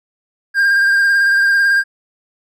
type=tone with vibrato; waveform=triangle; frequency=1600 Hz; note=G6; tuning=35 cents sharp; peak=-8 dBFS; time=0.54-1.84 s; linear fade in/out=50 ms; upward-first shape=sine; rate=18 Hz; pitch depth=24 cents each way; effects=none